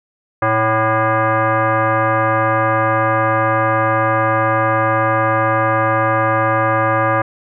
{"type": "tone with frequency modulation", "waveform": "sine", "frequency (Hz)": 325.5, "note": "E4", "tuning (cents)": -22, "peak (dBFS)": -12, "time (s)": [0.42, 7.22], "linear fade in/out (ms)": 5, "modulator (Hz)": 440, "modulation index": 3, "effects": []}